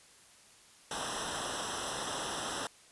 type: noise with comb filter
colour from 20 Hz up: pink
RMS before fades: -37 dBFS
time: 0.91-2.67 s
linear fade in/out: 2 ms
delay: 0.44 ms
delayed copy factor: -0.9
effects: white hiss -59 dBFS RMS until 2.91 s + resampled to 24000 Hz